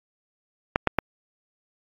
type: clicks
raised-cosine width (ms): 0.5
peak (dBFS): -4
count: 3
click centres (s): 0.759 / 0.873 / 0.987
effects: AAC 32 kbps